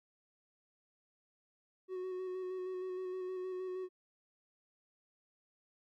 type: tone with vibrato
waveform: triangle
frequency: 370 Hz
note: F#4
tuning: in tune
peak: -36 dBFS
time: 1.88-3.89 s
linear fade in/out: 50 ms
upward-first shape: square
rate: 6.4 Hz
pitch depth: 17 cents each way
effects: Opus 48 kbps